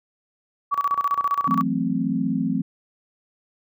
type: tone with tremolo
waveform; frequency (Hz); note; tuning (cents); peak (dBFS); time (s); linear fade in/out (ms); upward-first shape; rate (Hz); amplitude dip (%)
sine; 1138; C#6; +45; -17; 0.71-1.63; 20; square; 15; 80
type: chord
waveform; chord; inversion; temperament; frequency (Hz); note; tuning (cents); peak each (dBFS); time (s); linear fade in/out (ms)
sine; F# half-diminished seventh; third; equal; 164.81 / 185 / 220 / 261.6; E3 / F#3 / A3 / C4; 0 / 0 / 0 / 0; -28 / -27 / -26 / -24; 1.47-2.62; 10
effects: none